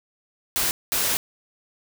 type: noise bursts at uneven times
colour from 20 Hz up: white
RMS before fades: -23 dBFS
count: 2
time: 0.56-0.71 / 0.92-1.17 s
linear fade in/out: 0 ms
effects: none